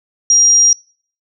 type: tone with amplitude modulation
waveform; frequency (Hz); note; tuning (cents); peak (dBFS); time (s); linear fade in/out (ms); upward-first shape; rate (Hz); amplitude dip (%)
sine; 5700; F8; +34; -5; 0.3-0.73; 2; sine; 265; 30
effects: noise-tail reverb RT60 0.5 s tail -26 dB re dry